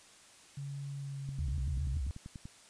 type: tone with pitch glide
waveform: sine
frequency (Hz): 140 to 132.45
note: C#3 to C3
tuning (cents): +18 to +22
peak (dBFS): -38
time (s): 0.57-1.97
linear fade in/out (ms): 5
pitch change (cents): -96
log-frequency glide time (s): 0.95-1.81
type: click train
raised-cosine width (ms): 5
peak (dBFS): -32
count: 13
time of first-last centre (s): 1.29-2.455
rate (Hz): 10.3
type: tone with vibrato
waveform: sine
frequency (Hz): 70.2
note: C#2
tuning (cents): +22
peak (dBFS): -32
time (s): 1.39-2.11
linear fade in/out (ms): 0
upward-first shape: square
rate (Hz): 7.3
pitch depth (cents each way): 180
effects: white hiss -58 dBFS RMS until 2.69 s + resampled to 22050 Hz